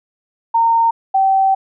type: tone pair in turn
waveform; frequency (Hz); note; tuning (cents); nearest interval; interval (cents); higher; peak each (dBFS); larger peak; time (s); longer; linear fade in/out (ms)
sine; 918 / 772.4; A#5 / G5; -27 / -26; minor third; 299; first; -10; neither; 0.54-0.91 / 1.14-1.55; second; 10
effects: none